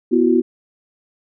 sine chord, B suspended fourth, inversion none, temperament equal with one note detuned, 246.9 / 334.2 / 370 Hz, B3 / E4 / F#4, 0 / +24 / 0 cents, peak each -16 dBFS, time 0.11-0.42 s, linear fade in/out 20 ms, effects none

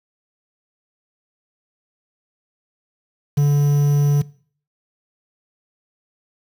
triangle tone with quantisation, 144.4 Hz, D3, 29 cents flat, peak -10 dBFS, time 3.37-4.22 s, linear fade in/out 10 ms, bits 6, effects noise-tail reverb RT60 0.5 s tail -21 dB re dry

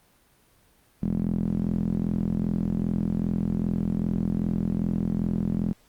sawtooth tone with band-pass filter, 42.53 Hz, F1, 45 cents flat, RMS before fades -26 dBFS, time 1.02-5.73 s, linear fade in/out 0 ms, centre 200 Hz, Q 4.2, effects pink hiss -61 dBFS RMS until 5.88 s + Opus 32 kbps

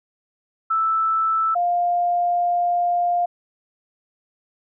sine tone pair in turn, 1318.5 / 702.5 Hz, E6 / F5, 0 / +10 cents, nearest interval major seventh, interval 1090 cents, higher first, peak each -17 dBFS, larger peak neither, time 0.7-1.55 / 1.55-3.26 s, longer second, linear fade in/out 10 ms, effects none

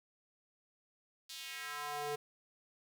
square tone with high-pass filter sweep, 146.83 Hz, D3, in tune, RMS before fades -42 dBFS, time 1.29-2.16 s, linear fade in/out 10 ms, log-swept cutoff 4200 to 430 Hz, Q 1.8, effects 10-bit

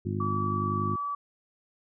harmonic tone, 50.8 Hz, G#1, 38 cents flat, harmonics 2 / 3 / 4 / 5 / 6 / 7, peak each -31 / -36 / -34 / -38 / -42 / -36 dBFS, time 0.05-0.96 s, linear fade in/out 10 ms
sine tone, 1149 Hz, D6, 38 cents flat, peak -29 dBFS, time 0.2-1.15 s, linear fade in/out 5 ms
effects none

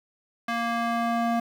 square tone with band-pass filter sweep, 233.1 Hz, A#3, in tune, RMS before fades -26 dBFS, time 0.48-1.4 s, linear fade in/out 5 ms, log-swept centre 1500 to 670 Hz, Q 1, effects 8-bit

